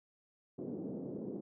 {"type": "band-pass noise", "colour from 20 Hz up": "pink", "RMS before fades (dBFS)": -42, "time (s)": [0.58, 1.41], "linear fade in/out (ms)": 10, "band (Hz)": [180, 440], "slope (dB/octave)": 24, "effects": []}